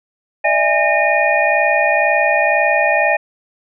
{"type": "tone cluster", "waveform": "sine", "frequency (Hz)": [596, 658, 820, 1830, 2452], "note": ["D5", "E5", "G#5", "A#6", "D#7"], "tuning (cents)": [25, -3, -22, -32, -26], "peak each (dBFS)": -18, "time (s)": [0.44, 3.17], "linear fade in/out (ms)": 10, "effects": []}